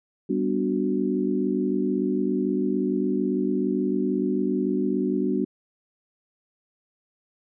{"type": "chord", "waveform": "sine", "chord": "G major seventh", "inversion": "none", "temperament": "equal", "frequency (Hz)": [196, 246.9, 293.7, 370], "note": ["G3", "B3", "D4", "F#4"], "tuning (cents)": [0, 0, 0, 0], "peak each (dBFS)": -27, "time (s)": [0.29, 5.45], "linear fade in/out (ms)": 10, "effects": []}